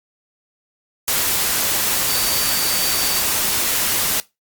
sine tone in noise, 4600 Hz, D8, 37 cents flat, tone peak -25 dBFS, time 2.09-3.2 s, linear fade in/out 0 ms, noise white, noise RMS -19 dBFS, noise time 1.08-4.2 s, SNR -9 dB, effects noise-tail reverb RT60 0.2 s tail -20 dB re dry + Opus 48 kbps

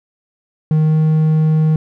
triangle tone with pitch glide, 155.56 to 156.55 Hz, D#3 to D#3, 0 to +11 cents, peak -8 dBFS, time 0.71-1.76 s, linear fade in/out 2 ms, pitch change +11 cents, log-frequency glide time 0.85-0.96 s, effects none

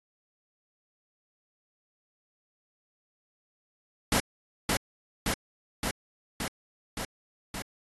pink noise with echo, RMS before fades -25 dBFS, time 4.12-4.2 s, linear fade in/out 2 ms, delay 570 ms, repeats 6, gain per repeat -2 dB, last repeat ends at 7.62 s, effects AAC 32 kbps

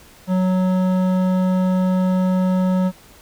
triangle tone with hard clipping, 185 Hz, F#3, in tune, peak -17 dBFS, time 0.27-2.92 s, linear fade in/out 50 ms, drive 16 dB, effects pink hiss -47 dBFS RMS until 3.21 s

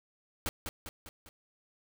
pink noise with echo, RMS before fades -33 dBFS, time 0.46-0.49 s, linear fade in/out 0 ms, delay 200 ms, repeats 4, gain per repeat -5 dB, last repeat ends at 1.29 s, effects none

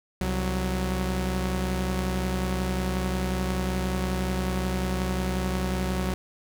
sawtooth tone pair together, 65.41 / 185 Hz, C2 / F#3, 0 / 0 cents, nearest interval octave + tritone, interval 1800 cents, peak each -24 dBFS, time 0.21-6.14 s, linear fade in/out 0 ms, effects none

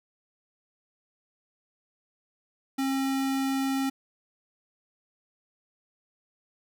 square tone, 269.3 Hz, C#4, 50 cents flat, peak -26 dBFS, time 2.78-3.9 s, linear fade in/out 10 ms, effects none

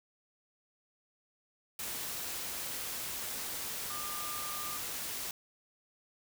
sine tone in noise, 1200 Hz, D6, 37 cents sharp, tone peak -42 dBFS, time 3.9-4.77 s, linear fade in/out 2 ms, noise white, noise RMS -39 dBFS, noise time 1.79-5.31 s, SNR -6 dB, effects none

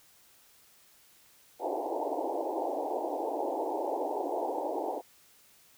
white band-pass noise, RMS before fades -33 dBFS, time 1.59-5.02 s, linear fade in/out 50 ms, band 280 to 910 Hz, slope 96 dB/octave, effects white hiss -61 dBFS RMS until 5.77 s

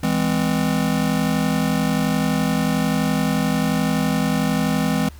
square chord, E augmented, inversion none, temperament just, 164.81 / 206 / 257.5 Hz, E3 / G#3 / B#3, 0 / -14 / -28 cents, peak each -23 dBFS, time 0.03-5.09 s, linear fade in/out 5 ms, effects added 73 Hz sine -38 dBFS peak until 5.19 s + pink hiss -49 dBFS RMS until 5.19 s

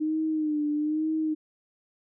sine tone with vibrato, 306 Hz, D#4, 29 cents flat, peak -24 dBFS, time 0-1.35 s, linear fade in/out 20 ms, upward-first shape sine, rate 1.1 Hz, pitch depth 55 cents each way, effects none

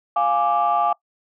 sine chord, D diminished, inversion first, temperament equal, 698.5 / 830.6 / 1174.7 Hz, F5 / Ab5 / D6, 0 / 0 / 0 cents, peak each -20 dBFS, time 0.16-0.93 s, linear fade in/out 5 ms, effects noise-tail reverb RT60 0.1 s tail -22 dB re dry + tanh soft clip ceiling -10 dBFS

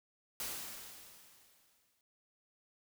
white noise with exponential decay, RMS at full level -39 dBFS, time 0.4-2.01 s, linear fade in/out 1 ms, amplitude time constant 350 ms, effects none

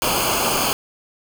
pink noise with comb filter, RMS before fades -20 dBFS, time 0.02-0.73 s, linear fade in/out 0 ms, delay 0.53 ms, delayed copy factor -0.8, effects none

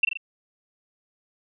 sine tone with echo, 2700 Hz, E7, 41 cents sharp, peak -14 dBFS, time 0.03-0.05 s, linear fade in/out 5 ms, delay 41 ms, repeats 3, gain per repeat -5 dB, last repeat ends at 0.173 s, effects none

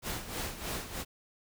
pink noise with tremolo, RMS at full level -35 dBFS, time 0.02-1.05 s, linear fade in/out 50 ms, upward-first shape sine, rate 3.2 Hz, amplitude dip 70%, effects none

